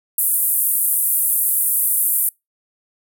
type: band-pass noise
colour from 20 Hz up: white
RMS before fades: -18 dBFS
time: 0.18-2.29 s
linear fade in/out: 2 ms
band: 9300 to 15000 Hz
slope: 48 dB/octave
effects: noise-tail reverb RT60 0.2 s tail -26 dB re dry